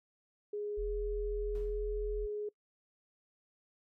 sine tone with pitch glide, 415.3 to 418.4 Hz, G#4 to G#4, 0 to +13 cents, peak -35 dBFS, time 0.53-2.49 s, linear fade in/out 5 ms, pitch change +13 cents, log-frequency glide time 1.4-1.82 s
sine tone, 42.93 Hz, F1, 29 cents flat, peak -36 dBFS, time 0.77-2.27 s, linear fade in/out 20 ms
brown noise with exponential decay, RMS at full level -47 dBFS, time 1.55-1.94 s, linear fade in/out 2 ms, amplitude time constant 84 ms
effects noise-tail reverb RT60 0.1 s tail -23 dB re dry

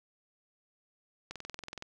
click train, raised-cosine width 0.2 ms, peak -24 dBFS, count 12, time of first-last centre 1.31-1.824 s, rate 21.4 Hz, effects none

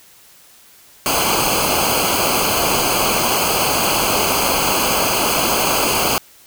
pink noise with comb filter, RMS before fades -17 dBFS, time 1.06-6.18 s, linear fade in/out 0 ms, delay 0.54 ms, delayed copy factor -0.85, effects white hiss -47 dBFS RMS until 6.46 s

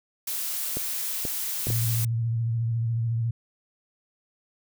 blue noise, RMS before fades -30 dBFS, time 0.27-2.05 s, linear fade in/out 5 ms
clicks, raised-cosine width 2 ms, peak -18 dBFS, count 4, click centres 0.77 / 1.252 / 1.67 / 1.703 s
sine tone with vibrato, 115.3 Hz, A#2, 19 cents flat, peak -23 dBFS, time 1.68-3.31 s, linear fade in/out 5 ms, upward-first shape triangle, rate 14 Hz, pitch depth 50 cents each way
effects none

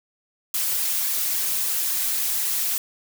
blue noise with flanger, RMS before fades -24 dBFS, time 0.54-2.78 s, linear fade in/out 2 ms, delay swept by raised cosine 1.3 to 6.7 ms, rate 3.6 Hz, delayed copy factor -0.95, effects none

